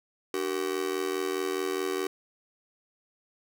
45% pulse tone with amplitude modulation, 380.6 Hz, F#4, 49 cents sharp, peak -24 dBFS, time 0.34-2.07 s, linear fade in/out 2 ms, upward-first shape sine, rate 84.8 Hz, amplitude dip 95%, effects none

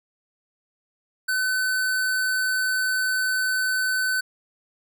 square tone, 1515 Hz, F#6, 40 cents sharp, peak -22 dBFS, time 1.28-4.21 s, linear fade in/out 10 ms, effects none

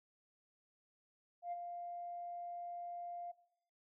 sine tone with ADSR envelope, 698.5 Hz, F5, in tune, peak -36 dBFS, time 1.42-3.32 s, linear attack 100 ms, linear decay 28 ms, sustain -6 dB, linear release 13 ms, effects noise-tail reverb RT60 0.8 s tail -19 dB re dry + tanh soft clip ceiling -35 dBFS

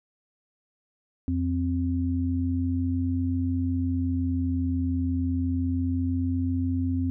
sine tone pair together, 87.3 / 261.6 Hz, F2 / C4, 0 / 0 cents, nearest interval octave + perfect fifth, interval 1900 cents, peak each -26 dBFS, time 1.28-7.1 s, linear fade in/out 0 ms, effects none

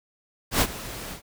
pink noise with ADSR envelope, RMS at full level -19 dBFS, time 0.51-1.22 s, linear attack 100 ms, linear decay 53 ms, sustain -17 dB, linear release 100 ms, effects none

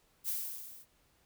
violet noise with level ramp, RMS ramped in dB -32 to -55 dBFS, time 0.24-0.86 s, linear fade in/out 50 ms, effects pink hiss -70 dBFS RMS until 1.25 s

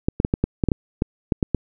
clicks, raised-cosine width 3 ms, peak -5 dBFS, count 12, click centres 0.085 / 0.201 / 0.249 / 0.339 / 0.44 / 0.638 / 0.687 / 0.718 / 1.021 / 1.322 / 1.428 / 1.547 s, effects none

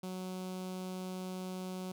sawtooth tone with notch filter, 185 Hz, F#3, in tune, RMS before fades -41 dBFS, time 0.03-1.92 s, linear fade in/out 5 ms, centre 1800 Hz, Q 1.3, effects none

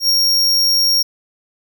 45% pulse tone with ADSR envelope, 5570 Hz, F8, 5 cents flat, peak -10 dBFS, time 0-1.03 s, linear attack 95 ms, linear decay 9 ms, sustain -2 dB, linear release 12 ms, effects none

